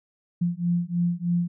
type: beating tone pair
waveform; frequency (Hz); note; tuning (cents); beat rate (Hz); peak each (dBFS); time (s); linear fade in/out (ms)
sine; 172.1 / 175.3; F3 / F3; -25 / +7; 3.2; -25; 0.41-1.48; 10
effects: none